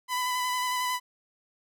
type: tone with vibrato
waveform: sawtooth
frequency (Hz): 1000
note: B5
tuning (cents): +21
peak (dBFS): -23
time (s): 0.08-1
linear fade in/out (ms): 50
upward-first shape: square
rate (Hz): 11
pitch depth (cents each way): 14
effects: none